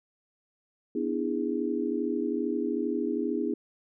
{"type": "chord", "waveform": "sine", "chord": "E dominant seventh", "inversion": "second", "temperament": "just", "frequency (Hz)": [247.2, 296.7, 329.6, 412], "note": ["B3", "D4", "E4", "G#4"], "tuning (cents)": [2, 18, 0, -14], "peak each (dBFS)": -32, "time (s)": [0.95, 3.54], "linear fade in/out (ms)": 5, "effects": []}